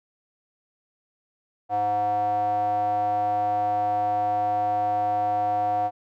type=tone with band-pass filter; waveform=square; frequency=103.83 Hz; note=G#2; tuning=in tune; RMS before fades=-24 dBFS; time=1.69-5.91 s; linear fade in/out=50 ms; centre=730 Hz; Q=9; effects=none